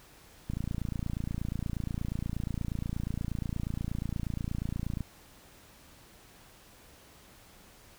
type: click train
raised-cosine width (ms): 5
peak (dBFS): -21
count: 129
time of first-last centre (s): 0.5-5.007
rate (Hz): 28.4
effects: pink hiss -56 dBFS RMS until 7.98 s